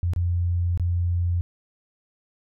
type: tone with dropouts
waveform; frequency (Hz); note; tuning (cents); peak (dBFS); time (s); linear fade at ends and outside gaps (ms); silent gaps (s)
sine; 87.31; F2; 0; -20; 0.03-1.41; 0; 0.135-0.162 / 0.775-0.797
effects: none